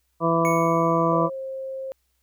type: harmonic tone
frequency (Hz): 166.2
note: E3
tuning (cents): +15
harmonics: 1 / 2 / 3 / 4 / 6 / 7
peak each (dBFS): -25 / -25 / -25 / -25 / -25 / -25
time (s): 0.2-1.3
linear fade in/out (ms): 50
type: tone with exponential decay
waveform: square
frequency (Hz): 2217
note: C#7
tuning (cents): 0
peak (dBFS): -27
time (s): 0.45-1.28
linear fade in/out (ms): 0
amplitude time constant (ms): 180
type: tone with pitch glide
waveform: sine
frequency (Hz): 542 to 531.5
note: C#5 to C5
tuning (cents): -39 to +27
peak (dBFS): -29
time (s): 1.12-1.92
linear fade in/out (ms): 0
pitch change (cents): -34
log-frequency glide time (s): 1.23-1.39
effects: added 63 Hz sine -70 dBFS peak until 2.22 s + white hiss -72 dBFS RMS until 2.22 s